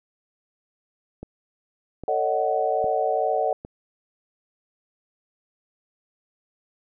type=click train; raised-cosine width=2 ms; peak=-22 dBFS; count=4; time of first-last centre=1.23-3.649 s; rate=1.24 Hz
type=chord; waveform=sine; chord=D# half-diminished seventh; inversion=second; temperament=just; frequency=448 / 560 / 622.3 / 746.7 Hz; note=A4 / C#5 / D#5 / F#5; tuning=+31 / +18 / 0 / +16 cents; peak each=-27 / -27 / -26 / -24 dBFS; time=2.08-3.53 s; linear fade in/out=2 ms
effects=none